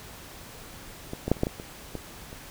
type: clicks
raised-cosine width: 2 ms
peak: -19 / -15 / -6 / -29 / -9 / -15 / -24 / -19 / -28 dBFS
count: 9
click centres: 1.134 / 1.28 / 1.316 / 1.368 / 1.434 / 1.469 / 1.599 / 1.953 / 2.329 s
effects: pink hiss -45 dBFS RMS until 2.5 s